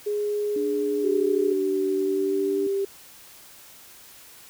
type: tone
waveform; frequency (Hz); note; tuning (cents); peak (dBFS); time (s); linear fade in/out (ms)
sine; 415.3; G#4; 0; -23; 0.06-1.53; 10
type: tone with vibrato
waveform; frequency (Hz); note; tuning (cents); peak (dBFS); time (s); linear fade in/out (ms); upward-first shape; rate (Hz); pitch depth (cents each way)
sine; 293.9; D4; +1; -28; 0.56-2.67; 2; triangle; 12; 14
type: tone with pitch glide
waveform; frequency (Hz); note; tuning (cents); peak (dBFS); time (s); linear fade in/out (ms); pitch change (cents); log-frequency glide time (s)
sine; 382 to 393.6; G4 to G4; -45 to +7; -22; 1.04-2.85; 5; +52; 1.97-2.63
effects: white hiss -48 dBFS RMS until 4.49 s